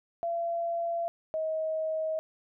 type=tone pair in turn; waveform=sine; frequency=679 / 633.3 Hz; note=F5 / D#5; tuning=-49 / +30 cents; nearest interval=minor second; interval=121 cents; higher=first; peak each=-28 dBFS; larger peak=neither; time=0.23-1.08 / 1.34-2.19 s; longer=neither; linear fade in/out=0 ms; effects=none